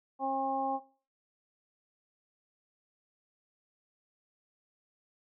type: harmonic tone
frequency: 269.3 Hz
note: C#4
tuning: 50 cents flat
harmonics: 1 / 2 / 3 / 4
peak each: -38 / -37 / -31 / -40 dBFS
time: 0.19-0.8 s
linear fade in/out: 50 ms
effects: noise-tail reverb RT60 0.4 s tail -18 dB re dry